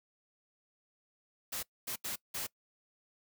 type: noise bursts at uneven times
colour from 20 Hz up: white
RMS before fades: -38 dBFS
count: 4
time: 1.52-1.63 / 1.87-1.96 / 2.04-2.16 / 2.34-2.47 s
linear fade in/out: 10 ms
effects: noise-tail reverb RT60 0.1 s tail -22 dB re dry